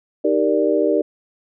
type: chord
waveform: sine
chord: Eb major seventh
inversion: none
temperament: equal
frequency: 311.1 / 392 / 466.2 / 587.3 Hz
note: Eb4 / G4 / Bb4 / D5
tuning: 0 / 0 / 0 / 0 cents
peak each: -20 dBFS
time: 0.24-1.02 s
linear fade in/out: 10 ms
effects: none